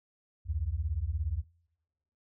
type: beating tone pair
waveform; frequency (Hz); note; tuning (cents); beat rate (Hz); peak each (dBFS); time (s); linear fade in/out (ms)
sine; 68 / 85; C#2 / F2; -33 / -46; 17; -33 / -32; 0.45-1.44; 50
effects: noise-tail reverb RT60 0.9 s tail -24 dB re dry